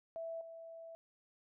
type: tone with level steps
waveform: sine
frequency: 659.3 Hz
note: E5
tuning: in tune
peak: -40 / -48 dBFS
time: 0.16-0.95 s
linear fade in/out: 0 ms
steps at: 0.41 s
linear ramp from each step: 2 ms
effects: none